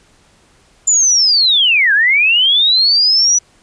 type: linear two-way sweep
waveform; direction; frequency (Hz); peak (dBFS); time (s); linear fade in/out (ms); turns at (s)
sine; down then up; 7180 to 1568 to 5950; -8; 0.87-3.39; 10; 1.93
effects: pink hiss -51 dBFS RMS until 3.62 s + resampled to 22050 Hz